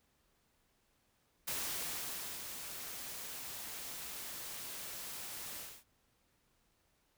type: noise with ADSR envelope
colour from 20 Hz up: white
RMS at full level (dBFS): -38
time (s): 1.47-5.84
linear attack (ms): 12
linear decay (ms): 930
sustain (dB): -7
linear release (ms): 260
effects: pink hiss -75 dBFS RMS until 7.17 s